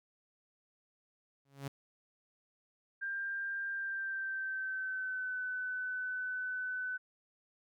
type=tone with exponential growth; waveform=sawtooth; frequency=138.59 Hz; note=C#3; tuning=in tune; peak=-32 dBFS; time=1.45-1.68 s; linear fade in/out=5 ms; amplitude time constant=48 ms
type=tone with pitch glide; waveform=sine; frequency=1592 to 1506.1 Hz; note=G6 to F#6; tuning=+26 to +30 cents; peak=-35 dBFS; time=3.01-6.98 s; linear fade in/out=20 ms; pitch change=-96 cents; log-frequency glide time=3.7-5.38 s
effects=none